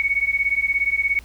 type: beating tone pair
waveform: sine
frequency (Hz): 2217 / 2234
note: C#7 / C#7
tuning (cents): 0 / +13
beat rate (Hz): 17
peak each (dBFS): -21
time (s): 0-1.19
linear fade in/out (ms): 0
effects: added 60 Hz sine -42 dBFS peak until 1.24 s + pink hiss -50 dBFS RMS until 1.24 s